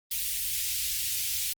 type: band-stop noise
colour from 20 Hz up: white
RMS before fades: -30 dBFS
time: 0.11-1.53 s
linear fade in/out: 5 ms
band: 100 to 2400 Hz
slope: 24 dB/octave
effects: Opus 24 kbps